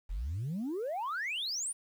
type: exponential sweep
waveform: sine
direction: up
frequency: 38.89 to 9970 Hz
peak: -31 dBFS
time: 0.09-1.73 s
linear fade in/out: 20 ms
effects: tanh soft clip ceiling -31 dBFS + 10-bit